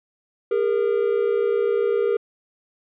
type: tone pair together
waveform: triangle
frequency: 406.2 / 466.2 Hz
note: G#4 / A#4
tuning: -38 / 0 cents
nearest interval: major second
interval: 238 cents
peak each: -19 dBFS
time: 0.51-2.17 s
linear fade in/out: 5 ms
effects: resampled to 8000 Hz